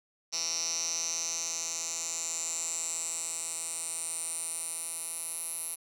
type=tone with band-pass filter sweep; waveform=10% pulse; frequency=166.1 Hz; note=E3; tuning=13 cents sharp; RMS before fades=-35 dBFS; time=0.32-5.76 s; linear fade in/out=20 ms; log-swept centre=5500 to 11000 Hz; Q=7.4; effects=none